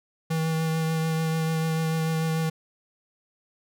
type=tone with vibrato; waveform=square; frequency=160.8 Hz; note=E3; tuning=43 cents flat; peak=-24 dBFS; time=0.3-2.5 s; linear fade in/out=10 ms; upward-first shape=triangle; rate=6.8 Hz; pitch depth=17 cents each way; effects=none